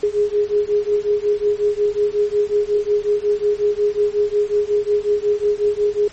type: beating tone pair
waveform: sine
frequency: 411.9 / 417.4 Hz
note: G#4 / G#4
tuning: -14 / +9 cents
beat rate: 5.5 Hz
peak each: -18 dBFS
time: 0.03-6.08 s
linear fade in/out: 5 ms
effects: pink hiss -42 dBFS RMS until 6.12 s + MP3 32 kbps